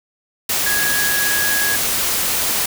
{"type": "tone in noise", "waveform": "sine", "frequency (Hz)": 1661.2, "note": "G#6", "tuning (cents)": 0, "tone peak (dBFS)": -19, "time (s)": [0.66, 1.76], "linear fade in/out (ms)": 5, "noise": "white", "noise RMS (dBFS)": -19, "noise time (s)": [0.49, 2.66], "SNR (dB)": -3, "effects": []}